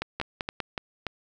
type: two click trains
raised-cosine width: 0.3 ms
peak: -14 / -13 dBFS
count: 4 / 4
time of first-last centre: 0.2-1.067 / 0.02-0.603 s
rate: 3.46 / 5.15 Hz
effects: none